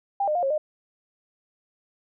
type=tone with pitch steps; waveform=sine; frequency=797 / 607 / 707 / 543 / 610 Hz; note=G5 / D#5 / F5 / C#5 / D#5; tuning=+28 / -43 / +21 / -36 / -34 cents; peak=-21 dBFS; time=0.2-0.58 s; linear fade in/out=5 ms; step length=76 ms; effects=none